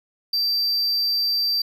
triangle tone, 4680 Hz, D8, 7 cents flat, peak -18 dBFS, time 0.33-1.62 s, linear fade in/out 5 ms, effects none

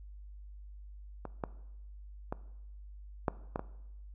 clicks, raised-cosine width 1 ms, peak -25 / -19 / -21 / -14 / -19 / -22 dBFS, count 6, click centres 1.253 / 1.438 / 2.325 / 3.282 / 3.559 / 3.594 s, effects noise-tail reverb RT60 0.9 s tail -18 dB re dry + added 50 Hz sine -46 dBFS peak until 4.14 s

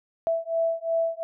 sine beating tone pair, 659.3 / 662.1 Hz, E5 / E5, 0 / +7 cents, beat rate 2.8 Hz, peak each -26 dBFS, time 0.27-1.23 s, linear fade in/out 0 ms, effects none

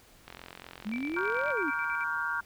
click train, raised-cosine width 0.3 ms, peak -27 dBFS, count 55, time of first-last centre 0.28-1.504 s, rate 44.1 Hz
sine exponential two-way sweep, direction up then down, 200.5 to 612 to 260.4 Hz, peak -31 dBFS, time 0.85-1.71 s, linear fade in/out 20 ms, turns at 1.49 s
sine tone with tremolo, 2327 Hz, D7, 17 cents flat, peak -36 dBFS, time 0.92-2.04 s, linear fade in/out 5 ms, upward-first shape square, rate 9.2 Hz, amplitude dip 70%
sine chord, G half-diminished seventh, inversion first, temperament just, 940.8 / 1128.9 / 1411.2 / 1568 Hz, Bb5 / Db6 / F6 / G6, +16 / +31 / +18 / 0 cents, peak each -37 / -38 / -32 / -34 dBFS, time 1.16-2.41 s, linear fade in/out 10 ms
effects pink hiss -58 dBFS RMS until 2.45 s

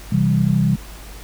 sine chord, C major, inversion none, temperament equal, 130.81 / 164.81 / 196 Hz, C3 / E3 / G3, 0 / 0 / 0 cents, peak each -18 dBFS, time 0.12-0.76 s, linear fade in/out 5 ms, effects added 50 Hz sine -35 dBFS peak until 1.23 s + pink hiss -40 dBFS RMS until 1.23 s

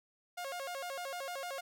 sawtooth tone with vibrato, 622.3 Hz, D#5, in tune, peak -35 dBFS, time 0.37-1.61 s, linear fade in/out 10 ms, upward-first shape square, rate 6.6 Hz, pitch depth 230 cents each way, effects none

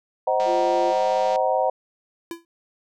sine chord, C half-diminished seventh, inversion none, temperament just, 523.3 / 627.9 / 753.5 / 941.9 Hz, C5 / Eb5 / Gb5 / Bb5, 0 / +16 / +31 / +18 cents, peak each -23 / -24 / -23 / -26 dBFS, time 0.27-1.7 s, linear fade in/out 5 ms
click train, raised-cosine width 0.2 ms, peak -20 dBFS, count 192, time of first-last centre 0.4-1.36 s, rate 199 Hz
sine tone, 349.2 Hz, F4, in tune, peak -25 dBFS, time 0.45-0.94 s, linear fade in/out 50 ms
square tone with exponential decay, 336.8 Hz, E4, 37 cents sharp, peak -27 dBFS, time 2.31-2.45 s, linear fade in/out 1 ms, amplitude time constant 30 ms
effects none

